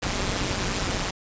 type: noise with amplitude modulation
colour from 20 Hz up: pink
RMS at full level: -23 dBFS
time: 0.02-1.11 s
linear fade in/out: 10 ms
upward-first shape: sine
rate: 191 Hz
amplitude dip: 80%
effects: resampled to 16000 Hz